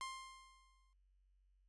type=tone with exponential decay; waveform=sawtooth; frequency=1055 Hz; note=C6; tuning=14 cents sharp; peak=-38 dBFS; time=0.01-0.93 s; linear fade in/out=0 ms; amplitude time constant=200 ms; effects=added 47 Hz sine -70 dBFS peak until 1.68 s + resampled to 24000 Hz